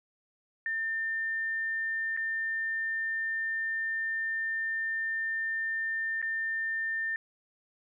sine tone with dropouts, 1800 Hz, A6, 39 cents sharp, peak -29 dBFS, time 0.66-7.16 s, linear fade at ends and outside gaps 1 ms, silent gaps 2.166-2.173 / 6.217-6.226 s, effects none

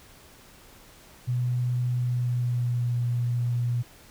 sine tone with pitch glide, 123.47 to 120.72 Hz, B2 to B2, 0 to -39 cents, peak -23 dBFS, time 1.27-3.83 s, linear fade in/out 20 ms, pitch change -39 cents, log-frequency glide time 2.01-2.97 s, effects pink hiss -52 dBFS RMS until 4.1 s

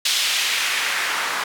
white noise with band-pass filter sweep, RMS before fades -22 dBFS, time 0.05-1.44 s, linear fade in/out 5 ms, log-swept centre 3700 to 1200 Hz, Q 1.3, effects none

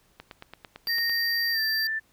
click train, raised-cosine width 0.3 ms, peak -24 dBFS, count 9, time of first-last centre 0.2-1.096 s, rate 8.93 Hz
square tone, 4699 Hz, D8, in tune, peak -27 dBFS, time 0.87-1.87 s, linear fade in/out 2 ms
sine tone with pitch glide, 1856 to 1770.1 Hz, A#6 to A6, -8 to +10 cents, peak -26 dBFS, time 0.88-2 s, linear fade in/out 20 ms, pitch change -82 cents, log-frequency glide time 1.52-1.6 s
effects pink hiss -64 dBFS RMS until 2.12 s

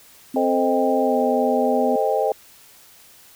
sine tone with pitch glide, 261.5 to 251.7 Hz, C4 to B3, -1 to +33 cents, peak -22 dBFS, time 0.34-1.96 s, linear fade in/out 5 ms, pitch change -66 cents, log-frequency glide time 1.02-1.16 s
sine chord, A half-diminished seventh, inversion none, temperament equal with one note detuned, 440 / 523.3 / 622.3 / 793.1 Hz, A4 / C5 / Eb5 / G5, 0 / 0 / 0 / +20 cents, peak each -23 dBFS, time 0.36-2.32 s, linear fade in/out 2 ms
effects white hiss -49 dBFS RMS until 3.35 s

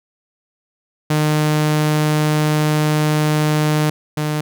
sawtooth tone pair in turn, 152.3 / 151.56 Hz, D#3 / D#3, -37 / -45 cents, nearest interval unison, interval 8 cents, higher first, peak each -10 / -14 dBFS, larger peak first, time 1.1-3.9 / 4.17-4.41 s, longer first, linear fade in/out 5 ms, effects none

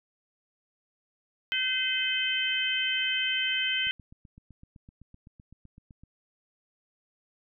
harmonic tone, 514 Hz, C5, 31 cents flat, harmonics 3 / 4 / 5 / 6, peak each -33 / -33 / -33 / -28 dBFS, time 1.52-3.91 s, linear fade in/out 0 ms
click train, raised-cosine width 5 ms, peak -38 dBFS, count 18, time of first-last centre 3.87-6.036 s, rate 7.85 Hz
effects none

